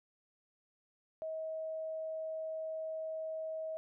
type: tone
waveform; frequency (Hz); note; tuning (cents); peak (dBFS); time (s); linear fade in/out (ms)
sine; 637; D#5; +41; -37; 1.22-3.77; 0
effects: none